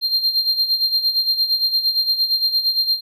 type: tone with tremolo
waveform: triangle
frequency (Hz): 4186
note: C8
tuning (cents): 0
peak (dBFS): -12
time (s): 0.01-3.01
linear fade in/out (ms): 50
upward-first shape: sine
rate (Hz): 8.7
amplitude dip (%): 70
effects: none